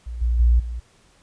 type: tone with level steps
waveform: sine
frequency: 59 Hz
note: A#1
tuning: 22 cents sharp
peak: -28 / -17 / -12 / -26 dBFS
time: 0.06-0.8 s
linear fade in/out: 10 ms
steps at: 0.21 / 0.39 / 0.59 s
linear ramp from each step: 10 ms
effects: pink hiss -57 dBFS RMS until 1.22 s + resampled to 22050 Hz